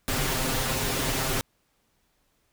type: noise with comb filter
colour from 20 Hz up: pink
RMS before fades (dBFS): -27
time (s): 0.08-1.41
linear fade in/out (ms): 0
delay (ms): 7.6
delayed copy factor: +0.7
effects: pink hiss -70 dBFS RMS until 2.52 s